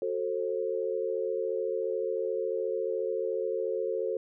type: chord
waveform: sine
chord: F# diminished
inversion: none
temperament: just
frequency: 370 / 444 / 532.8 Hz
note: F#4 / A4 / C5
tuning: 0 / +16 / +31 cents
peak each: -34 / -31 / -33 dBFS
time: 0.02-4.17 s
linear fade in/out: 2 ms
effects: none